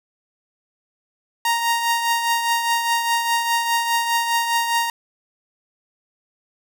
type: tone with tremolo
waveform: sawtooth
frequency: 932.3 Hz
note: A#5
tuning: in tune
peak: -12 dBFS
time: 1.45-4.9 s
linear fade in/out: 2 ms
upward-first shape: triangle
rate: 4.9 Hz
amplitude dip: 55%
effects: none